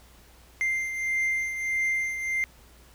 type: beating tone pair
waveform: triangle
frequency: 2093 / 2094.6 Hz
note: C7 / C7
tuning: 0 / +1 cents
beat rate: 1.6 Hz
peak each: -24 / -32 dBFS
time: 0.61-2.44 s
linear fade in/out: 0 ms
effects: added 60 Hz sine -54 dBFS peak until 2.94 s + pink hiss -56 dBFS RMS until 2.94 s